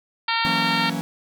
harmonic tone, 457.9 Hz, A#4, 31 cents flat, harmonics 2 / 3 / 4 / 5 / 6 / 7 / 8 / 9 / 10, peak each -25 / -27 / -28 / -29 / -30 / -30 / -31 / -32 / -32 dBFS, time 0.28-0.9 s, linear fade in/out 5 ms
45% pulse chord, F# dominant seventh, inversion third, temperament equal with one note detuned, 164.81 / 185 / 230.9 / 277.2 Hz, E3 / F#3 / A#3 / C#4, 0 / 0 / -16 / 0 cents, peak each -30 dBFS, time 0.45-1.01 s, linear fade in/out 0 ms
effects none

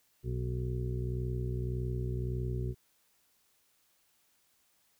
harmonic tone, 61.74 Hz, B1, in tune, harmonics 1 / 2 / 3 / 4 / 6 / 7, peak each -36 / -34 / -46 / -48 / -41 / -49 dBFS, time 0.23-2.75 s, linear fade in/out 50 ms, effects white hiss -71 dBFS RMS until 4.99 s

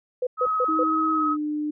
sine tone bursts, 501 Hz, B4, 25 cents sharp, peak -21 dBFS, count 4, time 0.22-0.836 s, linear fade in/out 5 ms, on 49 ms, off 140 ms
sine tone with vibrato, 1273 Hz, D#6, 39 cents sharp, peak -21 dBFS, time 0.37-1.37 s, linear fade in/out 50 ms, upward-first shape sine, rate 18 Hz, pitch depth 16 cents each way
click, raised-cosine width 1 ms, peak -30 dBFS, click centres 0.468 s
sine tone with pitch glide, 315.9 to 300.1 Hz, D#4 to D4, +26 to +38 cents, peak -24 dBFS, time 0.68-1.71 s, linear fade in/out 10 ms, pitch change -88 cents, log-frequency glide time 1.13-1.29 s
effects none

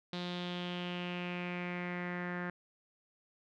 sawtooth tone with low-pass filter sweep, 177.3 Hz, F3, 26 cents sharp, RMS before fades -39 dBFS, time 0.13-2.5 s, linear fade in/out 2 ms, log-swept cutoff 3900 to 1700 Hz, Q 4.6, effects none

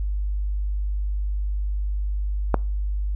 click, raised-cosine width 1 ms, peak -4 dBFS, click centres 2.543 s, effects noise-tail reverb RT60 0.4 s tail -25 dB re dry + added 50 Hz sine -22 dBFS peak until 3.15 s

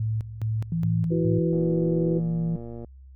sine tone with tremolo, 110 Hz, A2, in tune, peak -23 dBFS, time 0-1.39 s, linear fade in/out 5 ms, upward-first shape square, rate 2.4 Hz, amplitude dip 75%
sine tone, 165.6 Hz, E3, 8 cents sharp, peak -23 dBFS, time 0.72-2.56 s, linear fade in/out 2 ms
sine chord, E suspended second, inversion none, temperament just, 329.6 / 370.8 / 494.4 Hz, E4 / F#4 / B4, 0 / +4 / +2 cents, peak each -27 / -28 / -29 dBFS, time 1.1-2.2 s, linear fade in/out 20 ms
click train, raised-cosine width 2 ms, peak -26 dBFS, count 155, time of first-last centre 1.53-2.846 s, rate 117 Hz
effects added 66 Hz sine -44 dBFS peak until 3.15 s

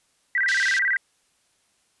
sine tone with vibrato, 1760 Hz, A6, in tune, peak -19 dBFS, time 0.35-0.97 s, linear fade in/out 2 ms, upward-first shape square, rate 18 Hz, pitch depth 190 cents each way
white band-pass noise, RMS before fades -32 dBFS, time 0.48-0.79 s, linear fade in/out 5 ms, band 2500 to 5700 Hz, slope 24 dB/octave
effects white hiss -66 dBFS RMS until 2 s + resampled to 24000 Hz

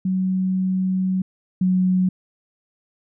sine tone pair in turn, 187 / 184.53 Hz, F#3 / F#3, +19 / -4 cents, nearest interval unison, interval 23 cents, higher first, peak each -18 / -15 dBFS, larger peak second, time 0.05-1.22 / 1.61-2.09 s, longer first, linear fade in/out 5 ms, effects none

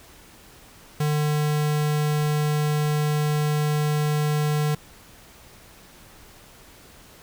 square tone, 150 Hz, D3, 37 cents sharp, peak -21 dBFS, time 1-4.75 s, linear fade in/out 5 ms, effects pink hiss -49 dBFS RMS until 7.22 s

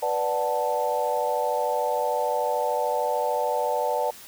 sine chord, B minor seventh, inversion none, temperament equal, 493.9 / 587.3 / 740 / 880 Hz, B4 / D5 / F#5 / A5, 0 / 0 / 0 / 0 cents, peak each -28 / -27 / -30 / -27 dBFS, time 0.02-4.11 s, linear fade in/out 10 ms, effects white hiss -45 dBFS RMS until 4.27 s

